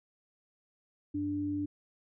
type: tone pair together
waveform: sine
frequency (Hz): 98 / 293.7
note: G2 / D4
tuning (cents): 0 / 0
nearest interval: octave + perfect fifth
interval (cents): 1900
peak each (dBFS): -40 / -31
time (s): 1.14-1.66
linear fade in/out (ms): 10
effects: none